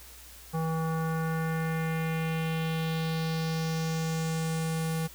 square tone with low-pass filter sweep, 161.6 Hz, E3, 34 cents flat, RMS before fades -30 dBFS, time 0.53-5.08 s, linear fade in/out 20 ms, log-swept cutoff 1000 to 12000 Hz, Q 2.2, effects added 60 Hz sine -52 dBFS peak until 5.14 s + white hiss -50 dBFS RMS until 5.14 s

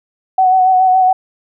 sine tone with vibrato, 747 Hz, F#5, 16 cents sharp, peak -7 dBFS, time 0.38-1.13 s, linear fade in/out 5 ms, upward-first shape sine, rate 7.1 Hz, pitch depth 26 cents each way, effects none

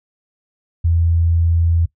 sine tone, 83.8 Hz, E2, 29 cents sharp, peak -12 dBFS, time 0.84-1.86 s, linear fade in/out 10 ms, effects noise-tail reverb RT60 0.1 s tail -19 dB re dry

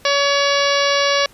harmonic tone, 565 Hz, C#5, 33 cents sharp, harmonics 1 / 2 / 3 / 4 / 5 / 6 / 7 / 8 / 9 / 10, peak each -18 / -21 / -23 / -24 / -25 / -26 / -26 / -27 / -28 / -28 dBFS, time 0.05-1.26 s, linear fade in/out 2 ms, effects pink hiss -48 dBFS RMS until 1.33 s + resampled to 32000 Hz

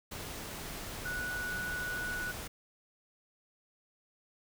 sine tone in noise, 1472 Hz, F#6, 9 cents flat, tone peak -35 dBFS, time 1.05-2.32 s, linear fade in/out 10 ms, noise pink, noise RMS -42 dBFS, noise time 0.11-2.48 s, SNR +4 dB, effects none

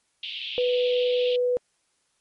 white band-pass noise, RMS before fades -34 dBFS, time 0.23-1.36 s, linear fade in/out 2 ms, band 2700 to 3500 Hz, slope 48 dB/octave
sine tone, 493.9 Hz, B4, in tune, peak -20 dBFS, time 0.58-1.57 s, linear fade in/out 0 ms
effects white hiss -70 dBFS RMS until 2.2 s + MP3 48 kbps

